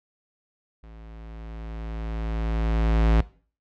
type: tone with level ramp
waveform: square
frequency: 55.2 Hz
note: A1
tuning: 6 cents sharp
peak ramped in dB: -44 to -16 dBFS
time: 0.83-3.21 s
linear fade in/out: 5 ms
effects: noise-tail reverb RT60 0.4 s tail -19 dB re dry + low-pass 3000 Hz 12 dB/octave